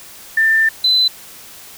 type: tone pair in turn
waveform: sine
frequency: 1786 / 4026 Hz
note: A6 / B7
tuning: +25 / +33 cents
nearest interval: octave + major second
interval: 1408 cents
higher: second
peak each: -10 dBFS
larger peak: neither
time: 0.37-0.69 / 0.84-1.08 s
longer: first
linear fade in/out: 5 ms
effects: white hiss -38 dBFS RMS until 1.77 s